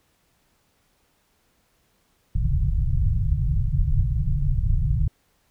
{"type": "low-pass noise", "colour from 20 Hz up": "pink", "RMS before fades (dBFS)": -21, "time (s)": [2.35, 5.08], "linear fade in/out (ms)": 2, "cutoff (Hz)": 160, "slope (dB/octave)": 96, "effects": ["pink hiss -66 dBFS RMS until 5.5 s"]}